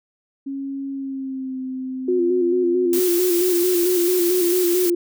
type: tone with pitch glide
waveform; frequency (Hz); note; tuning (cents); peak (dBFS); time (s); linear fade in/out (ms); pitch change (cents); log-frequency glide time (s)
sine; 274.1 to 259.5; C#4 to C4; -19 to -14; -25; 0.46-3; 10; -95; 0.91-1.59
type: tone with vibrato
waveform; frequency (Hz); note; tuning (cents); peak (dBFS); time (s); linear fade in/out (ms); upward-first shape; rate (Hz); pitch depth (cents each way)
sine; 355.6; F4; +31; -16; 2.08-4.95; 5; square; 4.5; 41
type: noise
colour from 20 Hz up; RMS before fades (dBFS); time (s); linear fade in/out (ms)
blue; -25; 2.93-4.9; 2
effects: none